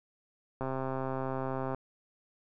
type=click train; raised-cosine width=1 ms; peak=-21 dBFS; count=151; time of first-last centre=0.61-1.746 s; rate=132 Hz; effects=none